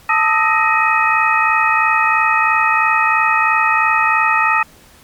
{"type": "tone cluster", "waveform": "sine", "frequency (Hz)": [885, 1238, 1301, 1873, 2525], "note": ["A5", "D#6", "E6", "A#6", "D#7"], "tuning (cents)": [10, -9, -23, 8, 25], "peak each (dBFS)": -18, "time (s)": [0.09, 4.63], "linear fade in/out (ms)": 5, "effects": ["pink hiss -46 dBFS RMS until 5.03 s", "Opus 48 kbps"]}